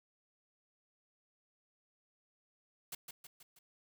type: noise with echo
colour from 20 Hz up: white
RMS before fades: -43 dBFS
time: 2.92-2.95 s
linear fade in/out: 5 ms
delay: 160 ms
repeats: 4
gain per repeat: -5 dB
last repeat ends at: 3.59 s
effects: none